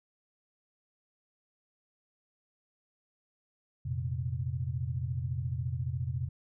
sine chord, F suspended fourth, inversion none, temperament equal, 87.31 / 116.54 / 130.81 Hz, F2 / Bb2 / C3, 0 / 0 / 0 cents, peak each -36 / -36 / -34 dBFS, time 3.85-6.29 s, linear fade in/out 10 ms, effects none

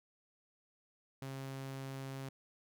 sawtooth tone, 134.8 Hz, C#3, 48 cents flat, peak -38 dBFS, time 1.22-2.29 s, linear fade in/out 2 ms, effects none

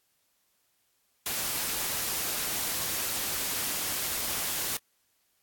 white noise, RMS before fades -31 dBFS, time 1.26-4.77 s, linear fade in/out 2 ms, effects white hiss -72 dBFS RMS until 5.42 s + AAC 64 kbps

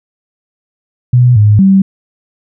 sine tone with pitch steps, 123.7 / 105 / 193.3 Hz, B2 / G#2 / G3, +3 / +19 / -24 cents, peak -3 dBFS, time 1.13-1.82 s, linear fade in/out 5 ms, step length 230 ms, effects none

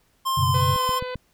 square tone with vibrato, 1046.5 Hz, C6, in tune, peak -22 dBFS, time 0.25-1 s, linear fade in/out 20 ms, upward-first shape square, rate 2.8 Hz, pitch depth 17 cents each way
sine chord, F# suspended fourth, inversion none, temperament just, 92.5 / 123.33 / 138.75 Hz, F#2 / B2 / C#3, 0 / -2 / +2 cents, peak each -24 dBFS, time 0.37-0.75 s, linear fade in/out 10 ms
harmonic tone, 503 Hz, B4, 32 cents sharp, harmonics 1 / 2 / 3 / 4 / 5 / 6 / 7 / 8 / 9, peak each -30 / -36 / -40 / -42 / -44 / -46 / -47 / -48 / -49 dBFS, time 0.54-1.15 s, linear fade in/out 5 ms
click train, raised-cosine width 5 ms, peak -20 dBFS, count 4, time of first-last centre 0.76-1.157 s, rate 7.56 Hz
effects pink hiss -64 dBFS RMS until 1.33 s

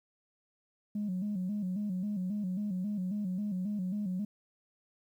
sine tone with vibrato, 195.3 Hz, G3, 6 cents flat, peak -30 dBFS, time 0.95-4.25 s, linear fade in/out 5 ms, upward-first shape square, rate 3.7 Hz, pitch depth 110 cents each way, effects tanh soft clip ceiling -28 dBFS + 11-bit

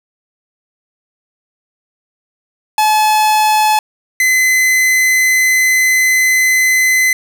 45% pulse tone pair in turn, 858 / 2035 Hz, A5 / C7, -44 / -49 cents, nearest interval octave + minor third, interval 1495 cents, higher second, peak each -9 dBFS, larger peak neither, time 2.78-3.79 / 4.2-7.13 s, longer second, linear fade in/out 2 ms, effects none

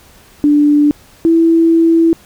sine tone pair in turn, 293.7 / 330.1 Hz, D4 / E4, 0 / +2 cents, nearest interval major second, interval 202 cents, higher second, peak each -6 dBFS, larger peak neither, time 0.44-0.91 / 1.25-2.13 s, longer second, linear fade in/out 0 ms, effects pink hiss -44 dBFS RMS until 2.25 s

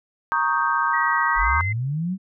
sine chord, Eb dominant seventh, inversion second, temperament equal, 932.3 / 1108.7 / 1244.5 / 1568 Hz, Bb5 / Db6 / Eb6 / G6, 0 / 0 / 0 / 0 cents, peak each -24 dBFS, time 0.32-1.61 s, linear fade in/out 0 ms
sine tone with pitch glide, 1916 to 2065 Hz, A#6 to C7, +47 to -23 cents, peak -25 dBFS, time 0.93-1.73 s, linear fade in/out 10 ms, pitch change +130 cents, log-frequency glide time 1.33-1.48 s
sine linear sweep, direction up, 34.65 to 196 Hz, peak -22 dBFS, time 1.35-2.18 s, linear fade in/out 50 ms
effects none

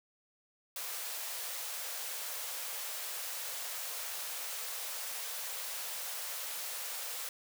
white high-pass noise, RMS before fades -40 dBFS, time 0.76-7.29 s, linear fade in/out 2 ms, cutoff 450 Hz, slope 96 dB/octave, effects none

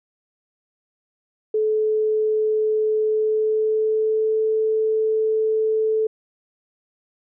sine tone with pitch glide, 432 to 437.5 Hz, A4 to A4, -32 to -10 cents, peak -17 dBFS, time 1.54-6.07 s, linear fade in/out 5 ms, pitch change +22 cents, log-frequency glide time 3.05-4.4 s, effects none

